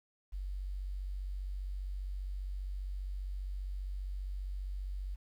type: tone with quantisation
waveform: sine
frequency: 47.51 Hz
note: F#1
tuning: 47 cents sharp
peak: -36 dBFS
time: 0.32-5.16 s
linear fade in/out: 20 ms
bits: 11
effects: none